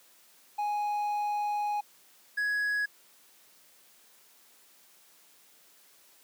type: tone pair in turn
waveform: triangle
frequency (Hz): 830.6 / 1671.8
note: G#5 / G#6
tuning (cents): 0 / +11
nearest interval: octave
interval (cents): 1211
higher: second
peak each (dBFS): -26 / -25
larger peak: second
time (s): 0.58-1.81 / 2.37-2.86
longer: first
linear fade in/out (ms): 10
effects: white hiss -60 dBFS RMS until 6.23 s + high-pass 200 Hz 12 dB/octave